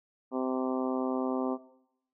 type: harmonic tone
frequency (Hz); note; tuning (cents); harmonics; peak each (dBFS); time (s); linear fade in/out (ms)
129.5; C3; -17; 2 / 3 / 4 / 5 / 6 / 7 / 8 / 9; -31 / -35 / -37 / -39 / -41 / -42 / -43 / -44; 0.31-1.58; 50
effects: noise-tail reverb RT60 0.8 s tail -17 dB re dry